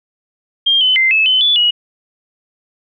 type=tone with pitch steps; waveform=sine; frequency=3205 / 3033 / 2080 / 2602 / 3042 / 3457 / 2907 Hz; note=G7 / F#7 / C7 / E7 / F#7 / A7 / F#7; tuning=+38 / +42 / -11 / -23 / +47 / -31 / -31 cents; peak=-9 dBFS; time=0.66-1.71 s; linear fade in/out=10 ms; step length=150 ms; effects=none